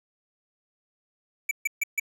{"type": "tone bursts", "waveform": "square", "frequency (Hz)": 2312, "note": "D7", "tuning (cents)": -28, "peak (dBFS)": -23, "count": 4, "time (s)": [1.49, 1.998], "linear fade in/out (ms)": 5, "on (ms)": 22, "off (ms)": 140, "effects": []}